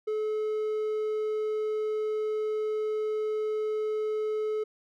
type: tone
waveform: triangle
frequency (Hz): 430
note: A4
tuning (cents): -40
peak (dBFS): -25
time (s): 0.07-4.64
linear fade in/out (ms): 10
effects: none